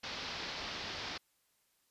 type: low-pass noise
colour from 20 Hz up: white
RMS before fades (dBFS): -42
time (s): 0.03-1.18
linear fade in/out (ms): 10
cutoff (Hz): 5200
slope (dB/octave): 48
effects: white hiss -75 dBFS RMS until 1.9 s + resampled to 32000 Hz